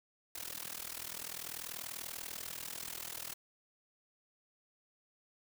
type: noise with amplitude modulation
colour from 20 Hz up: white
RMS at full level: -40 dBFS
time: 0.35-3.34 s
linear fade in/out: 5 ms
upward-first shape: sine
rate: 40.4 Hz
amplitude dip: 90%
effects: none